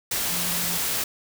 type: tone in noise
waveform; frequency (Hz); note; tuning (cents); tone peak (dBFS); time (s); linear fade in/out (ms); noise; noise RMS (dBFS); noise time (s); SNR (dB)
sine; 173.8; F3; -8; -35; 0.3-0.78; 5; white; -26; 0.11-1.04; -12
effects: none